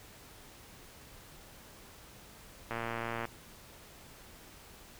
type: click train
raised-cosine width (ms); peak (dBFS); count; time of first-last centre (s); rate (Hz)
0.5; -21; 64; 2.71-3.253; 116
effects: pink hiss -54 dBFS RMS until 4.99 s